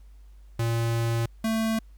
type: tone pair in turn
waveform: square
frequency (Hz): 115.7 / 222.6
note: A#2 / A3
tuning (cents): -13 / +20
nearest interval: major seventh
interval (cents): 1133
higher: second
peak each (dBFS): -24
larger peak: neither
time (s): 0.59-1.26 / 1.44-1.79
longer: first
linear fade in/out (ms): 5
effects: added 50 Hz sine -46 dBFS peak until 1.97 s + pink hiss -68 dBFS RMS until 1.97 s